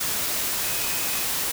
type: tone in noise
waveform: sine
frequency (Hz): 2528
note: D#7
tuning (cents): +27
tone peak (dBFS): -37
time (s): 0.62-1.25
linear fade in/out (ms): 10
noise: white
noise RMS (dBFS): -26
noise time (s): 0-1.52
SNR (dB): -14
effects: none